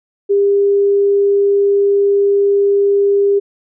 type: tone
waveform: sine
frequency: 401.1 Hz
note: G4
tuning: 40 cents sharp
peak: -9 dBFS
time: 0.29-3.4 s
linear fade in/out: 20 ms
effects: none